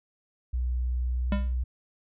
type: tone with pitch glide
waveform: sine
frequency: 61.74 to 62.21 Hz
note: B1 to B1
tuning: 0 to +13 cents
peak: -25 dBFS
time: 0.53-1.64 s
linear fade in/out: 10 ms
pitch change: +13 cents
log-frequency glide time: 1.03-1.47 s
type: tone with exponential decay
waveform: square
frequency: 200.5 Hz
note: G3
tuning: 39 cents sharp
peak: -23 dBFS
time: 1.32-1.55 s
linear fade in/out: 2 ms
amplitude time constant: 48 ms
effects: resampled to 8000 Hz